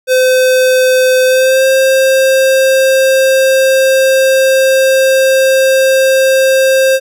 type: tone with pitch glide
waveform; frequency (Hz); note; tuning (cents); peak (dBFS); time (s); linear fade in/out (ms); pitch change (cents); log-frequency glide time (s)
square; 513 to 529.9; C5 to C5; -34 to +22; -7; 0.07-7; 50; +56; 1.26-1.65
effects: none